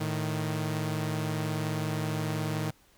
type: tone pair together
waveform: sawtooth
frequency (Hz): 110 / 155.56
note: A2 / D#3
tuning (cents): 0 / 0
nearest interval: tritone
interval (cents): 600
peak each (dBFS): -29 / -27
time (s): 0-2.71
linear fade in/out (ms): 10
effects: pink hiss -62 dBFS RMS until 2.97 s